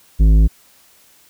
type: tone with tanh clipping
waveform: sine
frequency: 53.1 Hz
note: G#1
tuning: 39 cents sharp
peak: -9 dBFS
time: 0.19-0.48 s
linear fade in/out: 20 ms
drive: 11 dB
effects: white hiss -51 dBFS RMS until 1.29 s